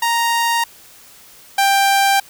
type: tone pair in turn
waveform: sawtooth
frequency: 932.3 / 788.7 Hz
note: A#5 / G5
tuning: 0 / +10 cents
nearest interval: minor third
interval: 290 cents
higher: first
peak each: -11 / -8 dBFS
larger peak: second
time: 0.02-0.64 / 1.58-2.2 s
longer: neither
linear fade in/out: 5 ms
effects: white hiss -44 dBFS RMS until 2.29 s